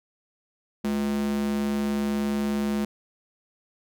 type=tone with high-pass filter; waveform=square; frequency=70.8 Hz; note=C#2; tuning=37 cents sharp; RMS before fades=-26 dBFS; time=0.84-2.85 s; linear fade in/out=5 ms; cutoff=230 Hz; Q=3.5; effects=none